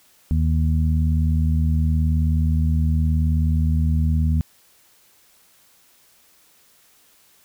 harmonic tone, 79.1 Hz, D#2, 29 cents sharp, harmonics 1 / 2 / 3, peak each -17 / -23 / -27 dBFS, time 0.31-4.41 s, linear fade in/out 0 ms, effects white hiss -56 dBFS RMS until 7.44 s

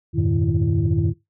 sine tone cluster, 85.6 / 99.5 / 115.9 / 154.4 / 334.8 Hz, F2 / G2 / A#2 / D#3 / E4, -34 / +26 / -10 / -13 / +27 cents, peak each -23 / -21 / -24 / -21 / -25 dBFS, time 0.13-1.14 s, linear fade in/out 50 ms, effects noise-tail reverb RT60 0.2 s tail -19 dB re dry + tanh soft clip ceiling -9 dBFS

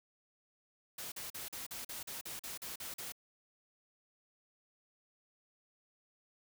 white noise bursts, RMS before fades -44 dBFS, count 12, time 0.98-3.122 s, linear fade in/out 5 ms, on 140 ms, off 42 ms, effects none

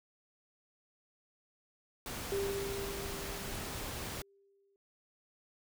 pink noise, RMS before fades -41 dBFS, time 2.06-4.22 s, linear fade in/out 2 ms
sine tone with exponential decay, 396.2 Hz, G4, 18 cents sharp, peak -31 dBFS, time 2.32-4.76 s, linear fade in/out 1 ms, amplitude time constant 530 ms
effects none

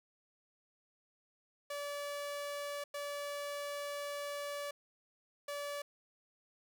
sawtooth tone bursts at uneven times, 576 Hz, D5, 34 cents flat, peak -35 dBFS, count 3, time 1.7-2.84 / 2.94-4.71 / 5.48-5.82 s, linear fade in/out 5 ms, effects none

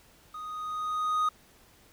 triangle tone with level ramp, 1244.5 Hz, D#6, in tune, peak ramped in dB -36 to -21 dBFS, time 0.34-1.29 s, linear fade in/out 5 ms, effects pink hiss -59 dBFS RMS until 1.92 s

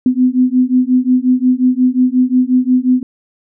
sine beating tone pair, 250.5 / 256.1 Hz, B3 / C4, +25 / -37 cents, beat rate 5.6 Hz, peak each -12 dBFS, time 0.06-3.03 s, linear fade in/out 2 ms, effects none

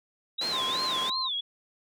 sine tone with vibrato, 3729 Hz, A#7, in tune, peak -28 dBFS, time 0.38-1.41 s, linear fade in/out 10 ms, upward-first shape sine, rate 2.8 Hz, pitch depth 210 cents each way
pink band-pass noise, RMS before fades -37 dBFS, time 0.41-1.1 s, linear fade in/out 5 ms, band 280 to 7300 Hz, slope 12 dB/octave
sine tone, 1042 Hz, C6, 7 cents flat, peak -32 dBFS, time 0.52-1.29 s, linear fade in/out 20 ms
effects none

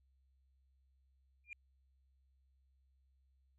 sine tone with exponential growth, 2405 Hz, D7, 41 cents sharp, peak -40 dBFS, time 1.44-1.53 s, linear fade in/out 1 ms, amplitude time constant 19 ms, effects tanh soft clip ceiling -40 dBFS + added 66 Hz sine -70 dBFS peak until 3.58 s

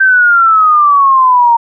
sine exponential sweep, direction down, 1568 to 923 Hz, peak -4 dBFS, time 0-1.57 s, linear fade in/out 10 ms, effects none

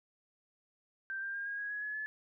sine tone with pitch steps, 1568 / 1589 / 1610.2 / 1631.8 / 1653.6 / 1675.7 / 1698.1 / 1720.8 Hz, G6 / G6 / G6 / G#6 / G#6 / G#6 / G#6 / A6, 0 / +23 / +46 / -31 / -8 / +15 / +38 / -39 cents, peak -36 dBFS, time 1.1-2.06 s, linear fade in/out 0 ms, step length 120 ms, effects none

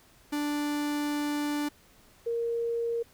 45% pulse / sine tone pair in turn, 293.7 / 466.2 Hz, D4 / A#4, 0 / 0 cents, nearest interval minor sixth, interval 800 cents, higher second, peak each -28 / -27 dBFS, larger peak second, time 0.32-1.69 / 2.26-3.03 s, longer first, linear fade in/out 10 ms, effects pink hiss -59 dBFS RMS until 3.13 s

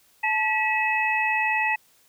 sine tone cluster, 871 / 1939 / 2580 Hz, A5 / B6 / E7, -18 / -32 / -38 cents, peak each -25 dBFS, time 0.23-1.76 s, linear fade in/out 10 ms, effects white hiss -60 dBFS RMS until 2.08 s

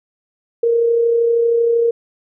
sine tone with amplitude modulation, 466.2 Hz, A#4, in tune, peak -10 dBFS, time 0.63-1.91 s, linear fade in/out 5 ms, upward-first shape sine, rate 32.8 Hz, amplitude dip 35%, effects none

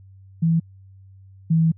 sine tone pair in turn, 164.81 / 162.63 Hz, E3 / E3, 0 / -23 cents, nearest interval unison, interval 23 cents, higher first, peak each -15 / -14 dBFS, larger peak second, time 0.42-0.6 / 1.5-1.72 s, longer second, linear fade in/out 10 ms, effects added 96 Hz sine -44 dBFS peak until 1.77 s

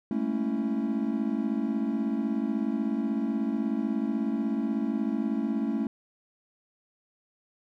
triangle chord, A major seventh, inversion third, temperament equal with one note detuned, 207.7 / 224 / 277.2 / 329.6 Hz, G#3 / A3 / C#4 / E4, 0 / +31 / 0 / 0 cents, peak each -32 / -27 / -29 / -33 dBFS, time 0.11-5.87 s, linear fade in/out 2 ms, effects none

